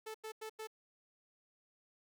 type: tone bursts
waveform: sawtooth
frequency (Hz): 437.6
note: A4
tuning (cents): -9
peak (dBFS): -39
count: 4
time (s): 0.06-0.673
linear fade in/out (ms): 10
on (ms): 85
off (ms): 91
effects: 12-bit